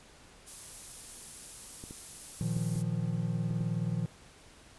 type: noise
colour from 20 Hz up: violet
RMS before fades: -41 dBFS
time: 0.46-2.83 s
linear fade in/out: 20 ms
type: clicks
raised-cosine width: 3 ms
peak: -31 dBFS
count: 6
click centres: 1.839 / 1.909 / 2.566 / 2.758 / 3.508 / 3.608 s
type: chord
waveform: triangle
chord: Bb suspended fourth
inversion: none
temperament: equal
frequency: 116.54 / 155.56 / 174.61 Hz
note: Bb2 / Eb3 / F3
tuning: 0 / 0 / 0 cents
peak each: -32 dBFS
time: 2.41-4.06 s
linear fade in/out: 0 ms
effects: pink hiss -56 dBFS RMS until 4.78 s + resampled to 24000 Hz